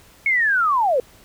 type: linear sweep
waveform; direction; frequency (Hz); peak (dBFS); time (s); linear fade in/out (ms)
sine; down; 2217 to 470.3; -15; 0.26-1; 2
effects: pink hiss -50 dBFS RMS until 1.24 s